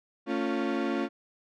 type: chord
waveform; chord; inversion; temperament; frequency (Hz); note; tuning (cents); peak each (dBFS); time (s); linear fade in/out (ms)
35% pulse; A augmented; none; equal with one note detuned; 224.2 / 277.2 / 349.2; A3 / C#4 / E#4; +33 / 0 / 0; -31 / -29 / -30; 0.26-1.09; 50
effects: low-pass 3000 Hz 12 dB/octave